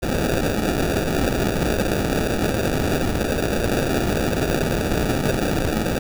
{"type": "noise with sample-and-hold", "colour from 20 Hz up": "white", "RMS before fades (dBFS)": -21, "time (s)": [0.02, 5.99], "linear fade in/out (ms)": 10, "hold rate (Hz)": 1050, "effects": []}